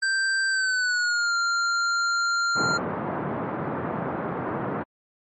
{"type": "tone with pitch glide", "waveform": "square", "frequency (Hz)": [1568, 1388.9], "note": ["G6", "F6"], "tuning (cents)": [0, -10], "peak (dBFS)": -22, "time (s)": [0.02, 2.78], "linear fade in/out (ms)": 10, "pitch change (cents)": -210, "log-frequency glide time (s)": [0.48, 1.35]}
{"type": "band-pass noise", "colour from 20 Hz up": "pink", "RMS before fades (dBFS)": -29, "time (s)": [2.55, 4.84], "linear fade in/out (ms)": 20, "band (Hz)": [130, 1400], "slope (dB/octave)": 24}
{"effects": ["MP3 32 kbps"]}